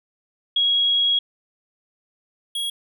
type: tone pair in turn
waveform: sine / square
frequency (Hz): 3310 / 3310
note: G#7 / G#7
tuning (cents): -6 / -6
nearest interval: unison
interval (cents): 0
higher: neither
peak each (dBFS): -16 / -24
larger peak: first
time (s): 0.56-1.19 / 2.55-2.7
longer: first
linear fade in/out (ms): 5
effects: none